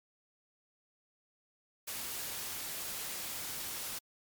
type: noise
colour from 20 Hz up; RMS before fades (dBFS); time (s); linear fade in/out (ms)
white; -40; 1.87-3.99; 10
effects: MP3 96 kbps